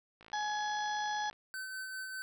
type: click train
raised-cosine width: 0.3 ms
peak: -38 dBFS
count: 63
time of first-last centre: 0.21-1.329 s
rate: 55.4 Hz
type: harmonic tone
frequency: 841 Hz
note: G#5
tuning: 22 cents sharp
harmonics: 1 / 2 / 4 / 5 / 6 / 7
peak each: -34 / -39 / -45 / -50 / -50 / -49 dBFS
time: 0.33-1.3 s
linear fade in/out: 2 ms
type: tone with tremolo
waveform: square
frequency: 1529 Hz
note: G6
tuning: 44 cents flat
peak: -39 dBFS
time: 1.54-2.22 s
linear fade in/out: 0 ms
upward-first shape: sine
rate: 5 Hz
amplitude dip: 30%
effects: none